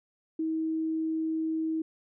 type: tone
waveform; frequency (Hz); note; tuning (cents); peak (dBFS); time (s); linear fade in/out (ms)
sine; 319.6; D#4; +47; -27; 0.39-1.82; 5
effects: none